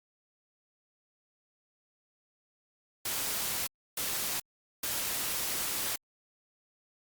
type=noise bursts at uneven times; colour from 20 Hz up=white; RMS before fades=-33 dBFS; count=3; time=3.05-3.67 / 3.97-4.4 / 4.83-5.96 s; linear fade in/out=5 ms; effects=Opus 48 kbps

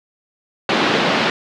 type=band-pass noise; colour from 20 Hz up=pink; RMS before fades=-17 dBFS; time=0.69-1.3 s; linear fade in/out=2 ms; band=180 to 4100 Hz; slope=24 dB/octave; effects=none

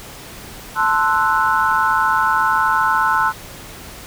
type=chord; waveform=sine; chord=F# half-diminished seventh; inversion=first; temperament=equal; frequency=880 / 1046.5 / 1318.5 / 1480 Hz; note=A5 / C6 / E6 / F#6; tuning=0 / 0 / 0 / 0 cents; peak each=-19 dBFS; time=0.75-3.33 s; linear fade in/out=50 ms; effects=pink hiss -36 dBFS RMS until 4.06 s

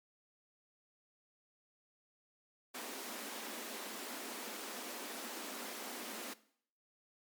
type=high-pass noise; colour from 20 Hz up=pink; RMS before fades=-45 dBFS; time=2.74-6.34 s; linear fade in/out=10 ms; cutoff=210 Hz; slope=96 dB/octave; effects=noise-tail reverb RT60 0.6 s tail -18 dB re dry + MP3 96 kbps

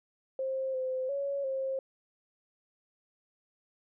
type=tone with pitch steps; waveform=sine; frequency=529 / 517 / 559 / 533 Hz; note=C5 / C5 / C#5 / C5; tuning=+19 / -21 / +14 / +32 cents; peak=-30 dBFS; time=0.39-1.79 s; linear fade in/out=2 ms; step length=350 ms; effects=none

